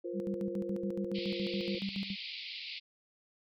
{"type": "chord", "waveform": "sine", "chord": "F suspended fourth", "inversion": "none", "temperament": "equal with one note detuned", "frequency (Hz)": [349.2, 473.8, 523.3], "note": ["F4", "Bb4", "C5"], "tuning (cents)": [0, 28, 0], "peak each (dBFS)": [-38, -43, -42], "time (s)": [0.04, 1.79], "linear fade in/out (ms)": 10}
{"type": "tone with tremolo", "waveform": "sine", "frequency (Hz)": 196, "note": "G3", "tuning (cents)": 0, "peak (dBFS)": -33, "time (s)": [0.13, 2.16], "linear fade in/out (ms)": 50, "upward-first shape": "square", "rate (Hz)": 7.1, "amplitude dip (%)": 80}
{"type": "band-pass noise", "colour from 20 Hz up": "white", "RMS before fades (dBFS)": -43, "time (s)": [1.14, 2.8], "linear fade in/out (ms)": 20, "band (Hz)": [2100, 4800], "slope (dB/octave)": 96}
{"effects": []}